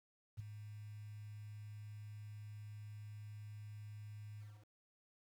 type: tone with ADSR envelope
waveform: sine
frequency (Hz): 105.1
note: G#2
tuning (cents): +21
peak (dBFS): -39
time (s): 0.37-4.67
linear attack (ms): 27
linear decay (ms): 9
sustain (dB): -9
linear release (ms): 270
effects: 11-bit